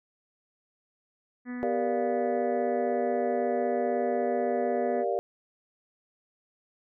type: harmonic tone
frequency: 246.9 Hz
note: B3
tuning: in tune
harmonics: 1 / 2 / 3 / 4 / 5 / 6 / 7 / 8 / 9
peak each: -33 / -48 / -52 / -54 / -52 / -54 / -47 / -49 / -61 dBFS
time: 1.45-5.05 s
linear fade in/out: 50 ms
type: chord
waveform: sine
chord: G minor seventh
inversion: none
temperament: equal with one note detuned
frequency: 392 / 468.1 / 587.3 / 698.5 Hz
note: G4 / Bb4 / D5 / F5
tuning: 0 / +7 / 0 / 0 cents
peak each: -31 dBFS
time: 1.63-5.19 s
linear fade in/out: 0 ms
effects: none